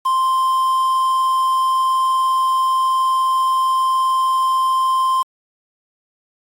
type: tone with quantisation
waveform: triangle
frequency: 1046.5 Hz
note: C6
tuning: in tune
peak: -12 dBFS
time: 0.05-5.23 s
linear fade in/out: 10 ms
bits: 6
effects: AAC 48 kbps